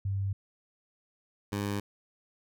sine / 15% pulse tone pair in turn, 98 / 101.62 Hz, G2 / G#2, 0 / -37 cents, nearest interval minor second, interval 63 cents, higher second, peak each -28 / -24 dBFS, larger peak second, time 0.05-0.33 / 1.52-1.8 s, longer neither, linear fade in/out 5 ms, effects none

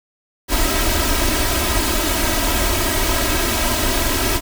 pink noise with comb filter, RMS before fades -18 dBFS, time 0.48-4.41 s, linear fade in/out 50 ms, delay 3.1 ms, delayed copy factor +0.85, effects none

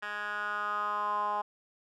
10% pulse tone with band-pass filter sweep, 207.7 Hz, G#3, in tune, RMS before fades -33 dBFS, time 0.02-1.42 s, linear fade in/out 10 ms, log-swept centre 1800 to 920 Hz, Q 5.5, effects none

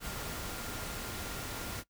sine tone in noise, 1400 Hz, F6, 4 cents sharp, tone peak -50 dBFS, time 0-1.84 s, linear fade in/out 50 ms, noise pink, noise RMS -40 dBFS, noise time 0-1.84 s, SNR -13 dB, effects noise-tail reverb RT60 0.1 s tail -19 dB re dry

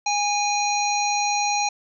harmonic tone, 821 Hz, G#5, 20 cents flat, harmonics 1 / 3 / 5 / 7 / 8, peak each -22 / -27 / -29 / -30 / -31 dBFS, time 0.06-1.69 s, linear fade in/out 5 ms, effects none

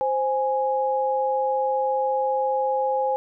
sine tone pair together, 523.2 / 830.6 Hz, C5 / G#5, 0 / 0 cents, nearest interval minor sixth, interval 800 cents, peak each -23 dBFS, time 0.01-3.16 s, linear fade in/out 0 ms, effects none

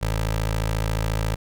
15% pulse tone with notch filter, 54.2 Hz, A1, 25 cents flat, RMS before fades -24 dBFS, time 0.01-1.36 s, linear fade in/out 20 ms, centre 220 Hz, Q 1.3, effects none

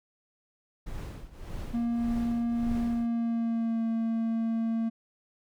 brown noise with tremolo, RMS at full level -35 dBFS, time 0.86-3.07 s, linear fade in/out 10 ms, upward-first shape triangle, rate 1.7 Hz, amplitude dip 85%
triangle tone with pitch glide, 234.8 to 226.9 Hz, A#3 to A#3, +13 to -47 cents, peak -24 dBFS, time 1.73-4.9 s, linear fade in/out 20 ms, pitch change -60 cents, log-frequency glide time 2.88-3.85 s
effects none

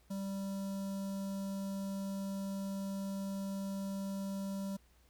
square tone with notch filter, 195.5 Hz, G3, 4 cents flat, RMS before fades -39 dBFS, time 0.1-4.77 s, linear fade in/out 10 ms, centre 2100 Hz, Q 0.51, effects added 60 Hz sine -65 dBFS peak until 5.09 s + pink hiss -70 dBFS RMS until 5.09 s

